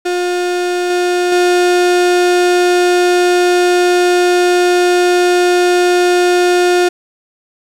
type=tone with level steps; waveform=35% pulse; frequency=356.3 Hz; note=F4; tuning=35 cents sharp; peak=-12 / -10 / -7 dBFS; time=0.05-6.89 s; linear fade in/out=10 ms; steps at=0.9 / 1.32 s; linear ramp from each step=2 ms; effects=low-pass 9000 Hz 12 dB/octave + 7-bit